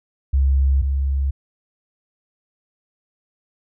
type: tone pair in turn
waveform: sine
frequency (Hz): 67.8 / 68.43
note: C#2 / C#2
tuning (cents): -38 / -22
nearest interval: unison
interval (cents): 16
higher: second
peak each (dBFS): -13 / -17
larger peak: first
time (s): 0.33-0.82 / 0.82-1.31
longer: neither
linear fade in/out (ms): 10
effects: none